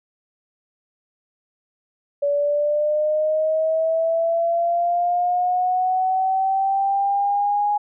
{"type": "linear sweep", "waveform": "sine", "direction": "up", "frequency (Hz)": [570, 830.6], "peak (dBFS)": -17, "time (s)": [2.22, 7.78], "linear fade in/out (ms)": 10, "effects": []}